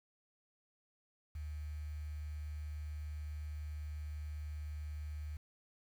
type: tone with quantisation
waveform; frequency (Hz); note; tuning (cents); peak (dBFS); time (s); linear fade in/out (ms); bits
sine; 75.3; D2; +44; -40; 1.35-5.37; 5; 10
effects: none